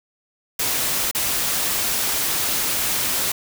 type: noise with dropouts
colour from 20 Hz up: white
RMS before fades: -22 dBFS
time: 0.59-3.32 s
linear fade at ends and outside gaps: 5 ms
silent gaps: 1.113-1.148 s
effects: none